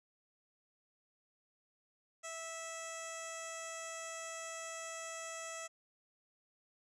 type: tone with low-pass filter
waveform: 15% pulse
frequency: 655 Hz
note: E5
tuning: 11 cents flat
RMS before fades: -45 dBFS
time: 2.23-5.68 s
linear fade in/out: 20 ms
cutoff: 7900 Hz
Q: 5
effects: none